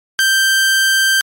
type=tone; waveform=sawtooth; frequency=1568 Hz; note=G6; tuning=in tune; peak=-7 dBFS; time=0.19-1.21 s; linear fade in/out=0 ms; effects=MP3 64 kbps